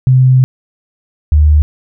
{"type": "tone pair in turn", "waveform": "sine", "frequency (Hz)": [129.2, 75.3], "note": ["C3", "D2"], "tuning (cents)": [-21, 44], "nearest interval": "major sixth", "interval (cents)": 935, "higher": "first", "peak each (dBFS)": -4, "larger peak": "neither", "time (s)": [[0.07, 0.44], [1.32, 1.62]], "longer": "first", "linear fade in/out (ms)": 0, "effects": []}